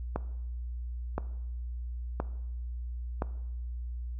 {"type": "click train", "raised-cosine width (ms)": 1, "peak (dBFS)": -16, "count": 4, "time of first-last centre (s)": [0.16, 3.221], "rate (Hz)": 0.98, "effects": ["noise-tail reverb RT60 0.9 s tail -17 dB re dry", "added 60 Hz sine -34 dBFS peak until 4.19 s"]}